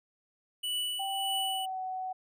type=tone with tremolo; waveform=square; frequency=2960 Hz; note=F#7; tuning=in tune; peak=-30 dBFS; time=0.63-1.66 s; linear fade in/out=10 ms; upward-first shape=triangle; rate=1.7 Hz; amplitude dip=55%
type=tone with pitch glide; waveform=sine; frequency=780 to 748.2 Hz; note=G5 to F#5; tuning=-9 to +19 cents; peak=-33 dBFS; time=0.99-2.13 s; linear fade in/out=10 ms; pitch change=-72 cents; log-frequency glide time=1.23-1.84 s
effects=none